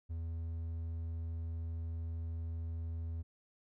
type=tone; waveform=triangle; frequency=82.41 Hz; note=E2; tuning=in tune; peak=-35 dBFS; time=0.09-3.23 s; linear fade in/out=20 ms; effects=none

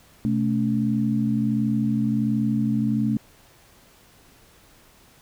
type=tone cluster; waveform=sine; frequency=126.3 / 219.3 / 280.7 Hz; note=B2 / A3 / C#4; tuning=+39 / -6 / +22 cents; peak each=-27 / -21 / -27 dBFS; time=0.25-3.17 s; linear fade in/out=0 ms; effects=pink hiss -54 dBFS RMS until 5.21 s

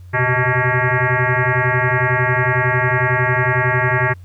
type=tone with frequency modulation; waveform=sine; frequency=880 Hz; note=A5; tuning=in tune; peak=-13 dBFS; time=0.13-4.14 s; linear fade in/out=20 ms; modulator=253 Hz; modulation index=4.6; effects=added 90 Hz sine -35 dBFS peak until 4.24 s + pink hiss -58 dBFS RMS until 4.24 s

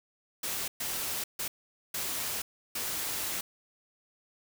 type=noise bursts at uneven times; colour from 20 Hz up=white; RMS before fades=-34 dBFS; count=5; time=0.43-0.68 / 0.8-1.24 / 1.39-1.48 / 1.94-2.42 / 2.75-3.41 s; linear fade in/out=5 ms; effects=none

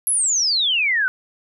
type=exponential sweep; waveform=sine; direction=down; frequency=11400 to 1465 Hz; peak=-16 dBFS; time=0.07-1.08 s; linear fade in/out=0 ms; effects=none

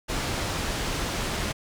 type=low-pass noise; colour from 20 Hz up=pink; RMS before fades=-29 dBFS; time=0.08-1.53 s; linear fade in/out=20 ms; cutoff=7600 Hz; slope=12 dB/octave; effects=none

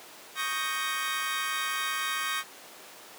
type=chord; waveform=25% pulse; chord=Eb dominant seventh; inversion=third; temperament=equal; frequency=1108.7 / 1244.5 / 1568 / 1864.7 Hz; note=Db6 / Eb6 / G6 / Bb6; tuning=0 / 0 / 0 / 0 cents; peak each=-31 dBFS; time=0.35-2.44 s; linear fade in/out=50 ms; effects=pink hiss -47 dBFS RMS until 3.18 s + high-pass 400 Hz 12 dB/octave

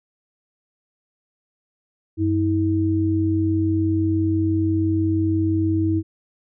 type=tone pair together; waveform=sine; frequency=95.4 / 321.4 Hz; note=G2 / E4; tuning=-47 / -44 cents; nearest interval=octave + major sixth; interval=2103 cents; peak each=-21 / -19 dBFS; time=2.17-6.03 s; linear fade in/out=50 ms; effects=none

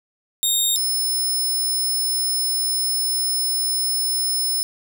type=tone pair in turn; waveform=15% pulse; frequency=3700 / 5233 Hz; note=A#7 / E8; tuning=-14 / -14 cents; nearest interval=tritone; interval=600 cents; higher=second; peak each=-10 / -14 dBFS; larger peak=first; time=0.43-0.76 / 0.76-4.63 s; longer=second; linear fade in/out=0 ms; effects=none

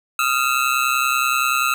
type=ring-modulated tone; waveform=25% pulse; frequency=1314 Hz; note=E6; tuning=6 cents flat; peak=-10 dBFS; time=0.19-1.74 s; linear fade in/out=0 ms; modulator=65.2 Hz; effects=none

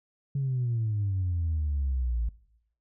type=exponential sweep; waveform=sine; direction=down; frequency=140.9 to 55 Hz; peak=-24 dBFS; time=0.35-2.29 s; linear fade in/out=5 ms; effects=noise-tail reverb RT60 0.8 s tail -21 dB re dry + tanh soft clip ceiling -22 dBFS

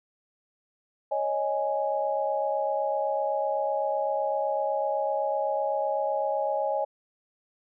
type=chord; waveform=sine; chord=C# suspended second; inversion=none; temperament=equal; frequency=554.4 / 622.3 / 830.6 Hz; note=C#5 / D#5 / G#5; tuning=0 / 0 / 0 cents; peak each=-29 dBFS; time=1.11-6.85 s; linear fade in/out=10 ms; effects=none

